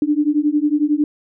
sine beating tone pair, 291.8 / 302.8 Hz, D4 / D#4, -11 / -47 cents, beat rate 11 Hz, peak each -17 / -17 dBFS, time 0.02-1.04 s, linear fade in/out 2 ms, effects none

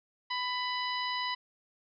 harmonic tone, 995 Hz, B5, 13 cents sharp, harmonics 1 / 2 / 3 / 4 / 5, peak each -34 / -37 / -39 / -40 / -41 dBFS, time 0.3-1.35 s, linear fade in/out 10 ms, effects none

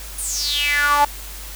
sawtooth tone with high-pass filter sweep, 290.4 Hz, D4, 19 cents flat, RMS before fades -19 dBFS, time 0.18-1.05 s, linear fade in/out 5 ms, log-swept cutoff 10000 to 800 Hz, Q 7.2, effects added 50 Hz sine -34 dBFS peak until 1.55 s + white hiss -36 dBFS RMS until 1.55 s

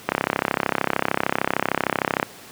click train, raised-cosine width 0.5 ms, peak -3 dBFS, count 72, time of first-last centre 0.09-2.229 s, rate 33.2 Hz, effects pink hiss -42 dBFS RMS until 2.51 s + high-pass 150 Hz 12 dB/octave

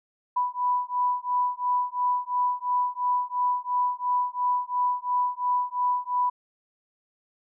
sine beating tone pair, 987.8 / 990.7 Hz, B5 / B5, 0 / +5 cents, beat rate 2.9 Hz, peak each -26 / -26 dBFS, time 0.36-6.3 s, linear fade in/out 10 ms, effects none

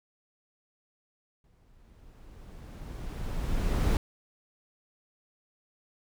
brown noise with exponential growth, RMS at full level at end -23 dBFS, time 1.44-3.97 s, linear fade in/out 1 ms, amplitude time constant 550 ms, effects none

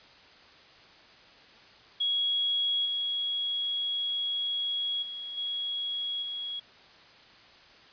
sine tone with level steps, 3322 Hz, G#7, in tune, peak -25 / -28 / -36 / -30 / -33 dBFS, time 2-6.6 s, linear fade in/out 10 ms, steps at 2.85 / 5.02 / 5.37 / 6.22 s, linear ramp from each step 10 ms, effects white hiss -54 dBFS RMS until 7.92 s + resampled to 11025 Hz

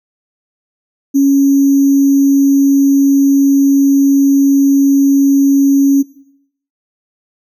sine tone with sample-and-hold, 277.2 Hz, C#4, in tune, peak -6 dBFS, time 1.14-6.03 s, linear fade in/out 20 ms, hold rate 6300 Hz, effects noise-tail reverb RT60 0.7 s tail -18 dB re dry

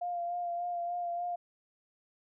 sine tone with vibrato, 698.5 Hz, F5, in tune, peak -32 dBFS, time 0.01-1.36 s, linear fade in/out 10 ms, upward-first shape sine, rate 3.4 Hz, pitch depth 23 cents each way, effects none

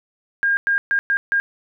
sine tone bursts at uneven times, 1614 Hz, G#6, 50 cents flat, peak -15 dBFS, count 5, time 0.43-0.57 / 0.67-0.78 / 0.91-0.99 / 1.1-1.17 / 1.32-1.4 s, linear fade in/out 0 ms, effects none

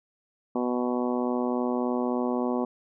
harmonic tone, 123.47 Hz, B2, in tune, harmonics 2 / 3 / 4 / 5 / 6 / 7 / 8 / 9, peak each -27 / -31 / -33 / -35 / -37 / -38 / -39 / -40 dBFS, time 0.55-2.65 s, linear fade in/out 5 ms, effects none

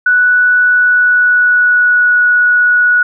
sine tone with pitch glide, 1479 to 1464.5 Hz, F#6 to F#6, -1 to -18 cents, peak -6 dBFS, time 0.06-3.03 s, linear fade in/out 5 ms, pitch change -17 cents, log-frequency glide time 0.54-2.24 s, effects none

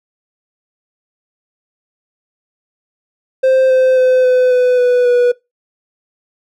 triangle tone with pitch steps, 523.3 / 517.3 / 511.3 / 505.5 / 499.7 / 493.9 / 488.3 Hz, C5 / C5 / C5 / B4 / B4 / B4 / B4, 0 / -20 / -40 / +40 / +20 / 0 / -20 cents, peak -6 dBFS, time 3.43-5.32 s, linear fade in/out 10 ms, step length 270 ms, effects noise-tail reverb RT60 0.2 s tail -21 dB re dry

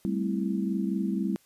sine chord, A minor seventh, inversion third, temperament equal, 196 / 220 / 261.6 / 329.6 Hz, G3 / A3 / C4 / E4, 0 / 0 / 0 / 0 cents, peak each -28 / -33 / -34 / -33 dBFS, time 0.05-1.36 s, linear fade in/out 0 ms, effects white hiss -63 dBFS RMS until 1.45 s + resampled to 32000 Hz

